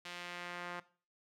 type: tone with band-pass filter sweep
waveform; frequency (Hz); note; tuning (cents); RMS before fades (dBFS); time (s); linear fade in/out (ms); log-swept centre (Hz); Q
sawtooth; 175.9; F3; +13; -45; 0.05-0.8; 5; 3100 to 1400; 1.1
effects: noise-tail reverb RT60 0.4 s tail -18 dB re dry